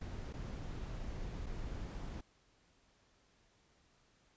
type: noise with dropouts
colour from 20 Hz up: brown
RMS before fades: -43 dBFS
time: 0.01-2.21 s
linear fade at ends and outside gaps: 5 ms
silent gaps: 0.327-0.337 / 1.461-1.465 s
effects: pink hiss -71 dBFS RMS until 4.36 s + resampled to 16000 Hz